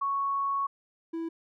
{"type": "tone pair in turn", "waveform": ["sine", "triangle"], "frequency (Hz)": [1108.7, 329.6], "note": ["C#6", "E4"], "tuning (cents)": [0, 0], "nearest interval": "octave + major sixth", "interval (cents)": 2100, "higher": "first", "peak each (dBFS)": [-26, -29], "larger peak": "first", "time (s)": [[0.01, 0.67], [1.13, 1.29]], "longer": "first", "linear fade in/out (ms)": 10, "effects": []}